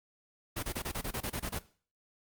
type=noise bursts; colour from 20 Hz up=pink; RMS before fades=-35 dBFS; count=11; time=0.56-1.59 s; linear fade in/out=10 ms; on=70 ms; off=26 ms; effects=noise-tail reverb RT60 0.4 s tail -17 dB re dry + Opus 32 kbps